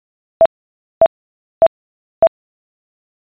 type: tone bursts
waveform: sine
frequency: 659.3 Hz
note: E5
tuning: in tune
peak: -3 dBFS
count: 4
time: 0.41-2.27 s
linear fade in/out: 0 ms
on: 45 ms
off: 560 ms
effects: resampled to 8000 Hz